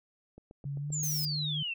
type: click train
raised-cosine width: 2 ms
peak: -36 dBFS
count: 6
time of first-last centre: 0.38-1.034 s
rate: 7.64 Hz
type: tone with pitch glide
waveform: sine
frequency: 140.9 to 150.14 Hz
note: C#3 to D3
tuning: +29 to +39 cents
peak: -33 dBFS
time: 0.65-1.63 s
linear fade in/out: 5 ms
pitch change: +110 cents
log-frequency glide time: 0.77-0.94 s
type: exponential sweep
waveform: sine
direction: down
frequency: 7490 to 2629 Hz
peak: -32 dBFS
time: 0.92-1.74 s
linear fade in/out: 10 ms
type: noise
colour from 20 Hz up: violet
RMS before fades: -37 dBFS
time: 1.03-1.25 s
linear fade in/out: 0 ms
effects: none